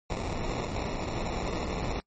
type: noise with sample-and-hold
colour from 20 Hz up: pink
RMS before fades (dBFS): -32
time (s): 0.1-2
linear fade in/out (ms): 0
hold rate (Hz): 1575
effects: noise-tail reverb RT60 0.1 s tail -26 dB re dry + MP3 32 kbps